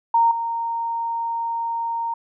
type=tone with level steps; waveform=sine; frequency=925 Hz; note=A#5; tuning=14 cents flat; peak=-13 / -22 dBFS; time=0.14-2.14 s; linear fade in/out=5 ms; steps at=0.31 s; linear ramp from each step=5 ms; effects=none